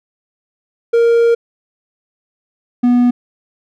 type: tone pair in turn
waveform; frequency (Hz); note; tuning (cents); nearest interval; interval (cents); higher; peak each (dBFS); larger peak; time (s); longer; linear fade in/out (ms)
triangle; 466.2 / 244.4; A#4 / B3; 0 / -18; major seventh; 1118; first; -6; neither; 0.93-1.35 / 2.83-3.11; first; 10
effects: none